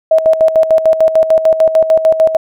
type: tone with tremolo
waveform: sine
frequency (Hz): 640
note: D#5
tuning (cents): +49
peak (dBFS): -4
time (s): 0.11-2.37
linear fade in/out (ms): 5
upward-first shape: square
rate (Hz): 6.7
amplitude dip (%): 70
effects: none